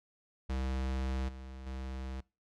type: tone with level steps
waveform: square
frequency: 65.4 Hz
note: C2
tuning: in tune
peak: -33 / -45 / -39 dBFS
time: 0.49-2.21 s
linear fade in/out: 10 ms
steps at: 1.28 / 1.66 s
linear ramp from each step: 10 ms
effects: noise-tail reverb RT60 0.3 s tail -24 dB re dry + low-pass 6000 Hz 12 dB/octave